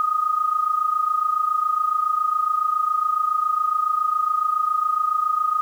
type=tone with amplitude modulation; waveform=sine; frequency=1244.5 Hz; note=D#6; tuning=in tune; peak=-15 dBFS; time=0-5.61 s; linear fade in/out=0 ms; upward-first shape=sine; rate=27.2 Hz; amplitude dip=75%; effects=8-bit